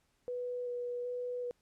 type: tone with vibrato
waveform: sine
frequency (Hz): 490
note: B4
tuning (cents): -14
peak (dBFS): -35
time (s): 0.28-1.51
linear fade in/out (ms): 0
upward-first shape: square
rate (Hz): 1.3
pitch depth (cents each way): 10
effects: pink hiss -75 dBFS RMS until 1.61 s + low-pass 11000 Hz 12 dB/octave